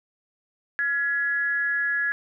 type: tone with amplitude modulation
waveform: sine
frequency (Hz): 1682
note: G#6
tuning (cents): +22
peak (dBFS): -19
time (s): 0.79-2.12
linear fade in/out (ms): 0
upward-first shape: sine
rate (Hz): 279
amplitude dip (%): 60
effects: none